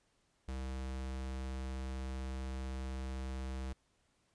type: tone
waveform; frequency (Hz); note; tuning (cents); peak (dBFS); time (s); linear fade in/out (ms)
square; 65.41; C2; 0; -39; 0.48-3.73; 5
effects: pink hiss -75 dBFS RMS until 4.34 s + resampled to 22050 Hz